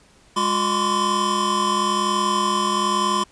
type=tone cluster; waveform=square; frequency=204.7 / 357.8 / 1022 / 1063 / 1146 Hz; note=G#3 / F4 / C6 / C6 / D6; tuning=-25 / +42 / -41 / +27 / -43 cents; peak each=-28 / -29 / -22 / -28 / -27 dBFS; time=0.36-3.24 s; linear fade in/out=10 ms; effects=pink hiss -54 dBFS RMS until 3.31 s + resampled to 22050 Hz